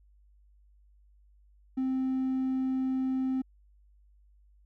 triangle tone, 261.6 Hz, C4, in tune, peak -24 dBFS, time 1.77-3.42 s, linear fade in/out 10 ms, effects tanh soft clip ceiling -21 dBFS + added 50 Hz sine -58 dBFS peak until 4.65 s

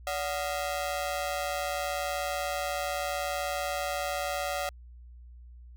sawtooth ring-modulated tone, 656 Hz, E5, 9 cents flat, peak -23 dBFS, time 0.07-4.69 s, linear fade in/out 0 ms, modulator 80.4 Hz, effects added 60 Hz sine -46 dBFS peak until 5.76 s

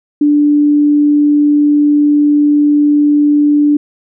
sine tone, 293.7 Hz, D4, in tune, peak -6 dBFS, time 0.21-3.77 s, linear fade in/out 5 ms, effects none

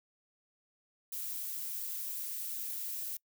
violet noise with high-pass filter sweep, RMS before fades -39 dBFS, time 1.12-3.17 s, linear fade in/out 5 ms, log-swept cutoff 830 to 1500 Hz, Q 0.91, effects noise-tail reverb RT60 0.1 s tail -25 dB re dry

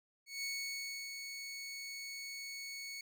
20% pulse tone with ADSR envelope, 2217 Hz, C#7, in tune, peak -32 dBFS, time 0.26-3.01 s, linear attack 170 ms, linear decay 660 ms, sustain -6 dB, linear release 3 ms, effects none

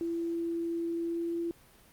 sine tone with pitch glide, 336.1 to 338.6 Hz, E4 to E4, +34 to +46 cents, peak -30 dBFS, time 0.01-1.51 s, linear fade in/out 0 ms, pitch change +12 cents, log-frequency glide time 0.98-1.38 s, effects pink hiss -59 dBFS RMS until 1.92 s + Opus 48 kbps

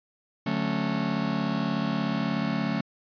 45% pulse chord, D major seventh, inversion none, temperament just, 146.83 / 183.54 / 220.2 / 275.3 Hz, D3 / F#3 / A3 / C#4, 0 / -14 / +2 / -12 cents, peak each -33 / -31 / -29 / -32 dBFS, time 0.46-2.81 s, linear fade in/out 5 ms, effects resampled to 11025 Hz

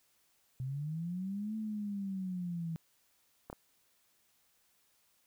sine linear two-way sweep, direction up then down, 125.6 to 220 to 161.6 Hz, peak -35 dBFS, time 0.6-2.76 s, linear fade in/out 0 ms, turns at 1.56 s
clicks, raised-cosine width 1 ms, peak -29 dBFS, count 2, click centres 3.5 / 3.529 s
effects white hiss -72 dBFS RMS until 5.26 s

